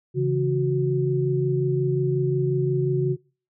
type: tone cluster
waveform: sine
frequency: 137.5 / 163.1 / 367.5 Hz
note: C#3 / E3 / F#4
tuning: -14 / -18 / -12 cents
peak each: -22 / -30 / -23 dBFS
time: 0.14-3.17 s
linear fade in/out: 50 ms
effects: noise-tail reverb RT60 0.4 s tail -24 dB re dry